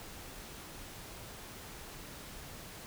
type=silence; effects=pink hiss -48 dBFS RMS until 2.86 s